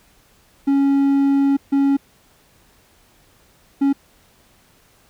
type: tone bursts at uneven times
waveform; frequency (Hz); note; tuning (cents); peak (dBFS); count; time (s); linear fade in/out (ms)
triangle; 277.2; C#4; 0; -11; 3; 0.67-1.57 / 1.72-1.97 / 3.81-3.93; 10
effects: pink hiss -55 dBFS RMS until 5.09 s